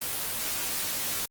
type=noise with comb filter; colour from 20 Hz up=white; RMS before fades=-31 dBFS; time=0.01-1.26 s; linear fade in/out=10 ms; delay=15 ms; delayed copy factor=-0.9; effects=Opus 24 kbps